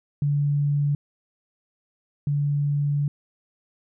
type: tone pair in turn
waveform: sine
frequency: 144.3 / 144.3 Hz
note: D3 / D3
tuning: -30 / -30 cents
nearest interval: unison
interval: 0 cents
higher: neither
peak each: -19 / -20 dBFS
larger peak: first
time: 0.22-0.95 / 2.27-3.08 s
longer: second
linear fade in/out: 2 ms
effects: none